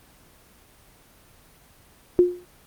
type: tone with exponential decay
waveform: sine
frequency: 356.1 Hz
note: F4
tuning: 34 cents sharp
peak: -9 dBFS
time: 2.19-2.45 s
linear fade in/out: 0 ms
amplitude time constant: 55 ms
effects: pink hiss -54 dBFS RMS until 2.66 s + Opus 24 kbps